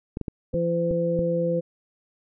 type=clicks; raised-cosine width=3 ms; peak=-16 dBFS; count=6; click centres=0.171 / 0.213 / 0.282 / 0.541 / 0.911 / 1.191 s
type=harmonic tone; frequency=170 Hz; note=F3; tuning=46 cents flat; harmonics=1 / 2 / 3; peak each=-26 / -31 / -23 dBFS; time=0.53-1.61 s; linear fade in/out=20 ms
effects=none